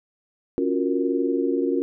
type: chord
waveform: sine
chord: Gb major seventh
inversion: second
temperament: equal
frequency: 277.2 / 349.2 / 370 / 466.2 Hz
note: Db4 / F4 / Gb4 / Bb4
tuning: 0 / 0 / 0 / 0 cents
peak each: -24 / -25 / -27 / -27 dBFS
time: 0.58-1.82 s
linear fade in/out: 0 ms
effects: none